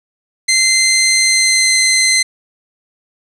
15% pulse tone with pitch glide, 2074 to 2061 Hz, C7 to C7, -16 to -27 cents, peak -3 dBFS, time 0.48-2.23 s, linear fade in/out 10 ms, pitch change -11 cents, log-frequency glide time 1.24-1.79 s, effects resampled to 24000 Hz + 7-bit

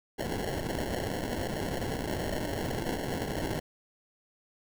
white noise with sample-and-hold, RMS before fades -33 dBFS, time 0.18-3.6 s, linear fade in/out 10 ms, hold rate 1225 Hz, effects none

